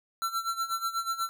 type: tone with tremolo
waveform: square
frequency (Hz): 1349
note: E6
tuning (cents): +40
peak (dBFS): -27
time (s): 0.22-1.29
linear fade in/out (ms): 0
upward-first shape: sine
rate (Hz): 8.2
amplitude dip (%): 80
effects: none